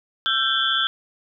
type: tone cluster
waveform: sine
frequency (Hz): 1343 / 1567 / 3119 / 3338 / 3473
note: E6 / G6 / G7 / G#7 / A7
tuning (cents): +32 / -1 / -9 / +8 / -23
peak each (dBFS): -25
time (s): 0.26-0.87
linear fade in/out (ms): 0
effects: none